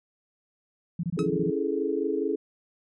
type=tone bursts; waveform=sine; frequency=170.7 Hz; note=F3; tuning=39 cents flat; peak=-25 dBFS; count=8; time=0.99-1.503 s; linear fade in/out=5 ms; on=44 ms; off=23 ms
type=chord; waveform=sine; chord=A major seventh; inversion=first; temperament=equal; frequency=277.2 / 329.6 / 415.3 / 440 Hz; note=C#4 / E4 / G#4 / A4; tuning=0 / 0 / 0 / 0 cents; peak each=-31 / -30 / -28 / -31 dBFS; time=1.17-2.36 s; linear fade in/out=10 ms
type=tone with exponential decay; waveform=sawtooth; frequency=1282 Hz; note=E6; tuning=49 cents flat; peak=-28 dBFS; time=1.19-1.3 s; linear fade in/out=0 ms; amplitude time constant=22 ms
effects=MP3 48 kbps